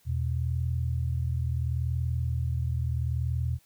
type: tone pair together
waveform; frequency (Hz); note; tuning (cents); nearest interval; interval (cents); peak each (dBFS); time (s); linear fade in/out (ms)
sine; 81.38 / 122.1; E2 / B2; -22 / -19; perfect fifth; 703; -28 / -29; 0.05-3.59; 50
effects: white hiss -64 dBFS RMS until 3.65 s